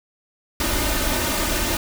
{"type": "noise with comb filter", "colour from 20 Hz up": "pink", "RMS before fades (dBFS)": -22, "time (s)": [0.6, 1.77], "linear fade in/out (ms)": 2, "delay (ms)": 3.3, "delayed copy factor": 0.7, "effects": []}